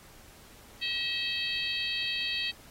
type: harmonic tone with a mistuned harmonic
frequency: 639 Hz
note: D#5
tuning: 46 cents sharp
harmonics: 3 / 4 / 5 / 6 / 7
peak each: -39 / -34 / -35 / -36 / -36 dBFS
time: 0.81-2.52 s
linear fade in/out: 20 ms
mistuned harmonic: 4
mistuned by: +35 cents
effects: pink hiss -54 dBFS RMS until 2.7 s + AAC 48 kbps